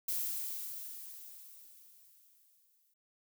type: noise with exponential decay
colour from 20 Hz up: violet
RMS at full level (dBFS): -34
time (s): 0.08-2.94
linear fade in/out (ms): 5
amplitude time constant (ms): 620
effects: none